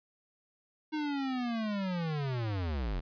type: linear sweep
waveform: square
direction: down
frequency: 311.1 to 38.89 Hz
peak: -32 dBFS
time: 0.92-3.01 s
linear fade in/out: 20 ms
effects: resampled to 11025 Hz